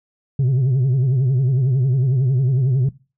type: tone with vibrato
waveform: sine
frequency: 130.5 Hz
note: C3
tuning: 4 cents flat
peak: -11 dBFS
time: 0.39-2.89 s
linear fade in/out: 5 ms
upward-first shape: sine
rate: 11 Hz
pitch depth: 120 cents each way
effects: noise-tail reverb RT60 0.3 s tail -20 dB re dry + tanh soft clip ceiling -13 dBFS